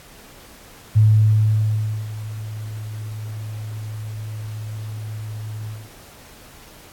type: tone with ADSR envelope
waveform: sine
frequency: 107.8 Hz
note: A2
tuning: 35 cents flat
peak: -9 dBFS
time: 0.95-5.9 s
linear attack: 21 ms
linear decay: 1100 ms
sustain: -18 dB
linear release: 210 ms
effects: pink hiss -45 dBFS RMS until 6.92 s + AAC 64 kbps